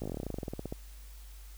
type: slowing click train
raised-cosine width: 2 ms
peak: -23 dBFS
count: 20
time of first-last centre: 0.02-0.725 s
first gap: 17 ms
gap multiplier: 1.08
effects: added 50 Hz sine -46 dBFS peak until 1.57 s + white hiss -58 dBFS RMS until 1.57 s